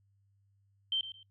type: tone with echo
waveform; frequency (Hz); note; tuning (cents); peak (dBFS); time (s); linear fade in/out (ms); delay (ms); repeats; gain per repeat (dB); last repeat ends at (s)
sine; 3124; G7; -7; -28; 0.92-1.01; 2; 110; 2; -12; 1.23
effects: noise-tail reverb RT60 0.1 s tail -23 dB re dry + added 99 Hz sine -67 dBFS peak until 1.3 s